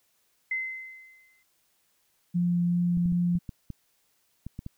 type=tone with exponential decay; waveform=sine; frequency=2059 Hz; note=C7; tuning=28 cents flat; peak=-25 dBFS; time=0.51-1.43 s; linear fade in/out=5 ms; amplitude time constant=200 ms
type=tone with vibrato; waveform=sine; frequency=174.61 Hz; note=F3; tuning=in tune; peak=-22 dBFS; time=2.34-3.39 s; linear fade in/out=20 ms; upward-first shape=triangle; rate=2.6 Hz; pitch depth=8 cents each way
type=clicks; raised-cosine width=5 ms; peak=-24 dBFS; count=9; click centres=2.973 / 3.058 / 3.123 / 3.354 / 3.492 / 3.703 / 4.466 / 4.591 / 4.664 s
effects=white hiss -70 dBFS RMS until 4.77 s